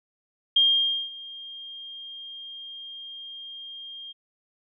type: tone with ADSR envelope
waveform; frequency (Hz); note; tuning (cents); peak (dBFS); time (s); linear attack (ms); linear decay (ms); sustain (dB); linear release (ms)
sine; 3214; G7; +43; -15; 0.56-4.13; 6; 530; -22; 21
effects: none